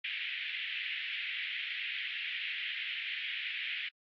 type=band-pass noise; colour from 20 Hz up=pink; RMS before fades=-38 dBFS; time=0.04-3.89 s; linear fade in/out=5 ms; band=1900 to 3300 Hz; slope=48 dB/octave; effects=AAC 48 kbps